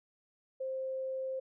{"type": "tone", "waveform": "sine", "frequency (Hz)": 526, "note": "C5", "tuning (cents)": 9, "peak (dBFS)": -34, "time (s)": [0.6, 1.4], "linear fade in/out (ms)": 10, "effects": []}